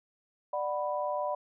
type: chord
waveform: sine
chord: B minor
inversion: first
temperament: just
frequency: 592.7 / 740.8 / 987.8 Hz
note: D5 / F#5 / B5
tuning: +16 / +2 / 0 cents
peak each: -32 / -36 / -34 dBFS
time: 0.53-1.35 s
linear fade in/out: 5 ms
effects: none